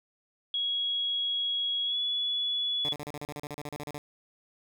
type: tone with pitch glide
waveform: sine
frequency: 3322 to 3408 Hz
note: G#7 to G#7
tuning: 0 to +44 cents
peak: -27 dBFS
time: 0.54-2.93 s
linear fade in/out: 2 ms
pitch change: +44 cents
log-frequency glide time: 1.85-1.98 s
type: tone bursts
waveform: 10% pulse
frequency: 147 Hz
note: D3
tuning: 2 cents sharp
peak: -28 dBFS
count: 16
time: 2.85-3.98 s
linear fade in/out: 0 ms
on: 35 ms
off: 38 ms
effects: none